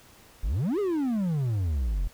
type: exponential two-way sweep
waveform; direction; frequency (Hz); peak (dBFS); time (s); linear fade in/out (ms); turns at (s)
triangle; up then down; 39.96 to 428.3 to 39.96; -22; 0.43-2.08; 10; 0.79
effects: pink hiss -54 dBFS RMS until 2.13 s